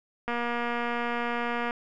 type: click train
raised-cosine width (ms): 0.5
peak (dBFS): -16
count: 341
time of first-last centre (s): 0.28-1.709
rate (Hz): 238
effects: none